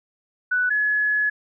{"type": "tone pair in turn", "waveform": "sine", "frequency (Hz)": [1486, 1697.8], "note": ["F#6", "G#6"], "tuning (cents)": [7, 38], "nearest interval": "major second", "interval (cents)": 231, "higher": "second", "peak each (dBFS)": -18, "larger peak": "neither", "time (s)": [[0.51, 0.7], [0.7, 1.3]], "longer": "second", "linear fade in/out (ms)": 10, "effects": []}